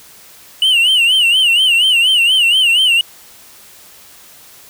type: tone with vibrato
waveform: triangle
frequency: 2911 Hz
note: F#7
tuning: 29 cents flat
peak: -7 dBFS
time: 0.62-3.01 s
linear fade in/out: 2 ms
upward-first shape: sine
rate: 4.2 Hz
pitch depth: 130 cents each way
effects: white hiss -41 dBFS RMS until 4.69 s